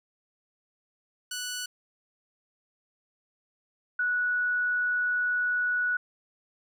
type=tone pair in turn; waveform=10% pulse / sine; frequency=1480 / 1470.6 Hz; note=F#6 / F#6; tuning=0 / -11 cents; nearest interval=unison; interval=11 cents; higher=first; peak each=-24 dBFS; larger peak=neither; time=1.31-1.66 / 3.99-5.97 s; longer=second; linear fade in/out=5 ms; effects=none